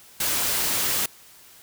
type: noise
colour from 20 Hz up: white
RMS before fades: -24 dBFS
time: 0.2-1.06 s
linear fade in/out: 5 ms
effects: white hiss -50 dBFS RMS until 1.62 s